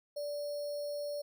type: tone with sample-and-hold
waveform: sine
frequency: 582 Hz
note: D5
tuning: 16 cents flat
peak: -35 dBFS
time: 0.16-1.22 s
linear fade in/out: 10 ms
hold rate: 4900 Hz
effects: none